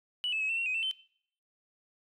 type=tone with pitch steps; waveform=sine; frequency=2951 / 2613 / 2562 / 2688 / 2732 / 2516 / 2678 / 3080 Hz; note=F#7 / E7 / E7 / E7 / F7 / D#7 / E7 / G7; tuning=-5 / -16 / -50 / +33 / -39 / +19 / +27 / -31 cents; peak=-28 dBFS; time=0.24-0.912 s; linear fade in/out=0 ms; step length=84 ms; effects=noise-tail reverb RT60 0.6 s tail -21 dB re dry + tanh soft clip ceiling -24 dBFS